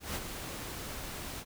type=noise with ADSR envelope; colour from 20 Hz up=pink; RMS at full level=-35 dBFS; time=0-1.45 s; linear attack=150 ms; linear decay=41 ms; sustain=-6 dB; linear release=54 ms; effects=none